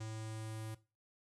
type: tone with low-pass filter sweep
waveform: square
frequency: 110 Hz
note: A2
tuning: in tune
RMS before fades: -44 dBFS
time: 0-0.75 s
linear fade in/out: 10 ms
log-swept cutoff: 7300 to 11000 Hz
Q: 2.4
effects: noise-tail reverb RT60 0.3 s tail -17 dB re dry